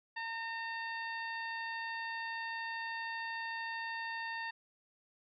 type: harmonic tone with a mistuned harmonic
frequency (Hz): 913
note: A#5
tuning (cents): -36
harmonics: 1 / 2 / 3 / 4 / 5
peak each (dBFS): -42 / -40 / -48 / -54 / -52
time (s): 0.16-4.51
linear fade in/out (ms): 10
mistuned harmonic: 3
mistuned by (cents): -20
effects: none